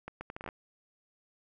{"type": "accelerating click train", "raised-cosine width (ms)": 0.5, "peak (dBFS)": -25, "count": 9, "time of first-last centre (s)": [0.08, 0.488], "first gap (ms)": 130, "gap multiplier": 0.7, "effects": []}